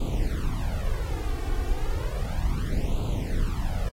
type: noise with flanger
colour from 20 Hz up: brown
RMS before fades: -26 dBFS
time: 0-3.89 s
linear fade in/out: 5 ms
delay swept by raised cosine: 0.27 to 2.67 ms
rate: 0.33 Hz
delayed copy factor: +0.95
effects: AAC 48 kbps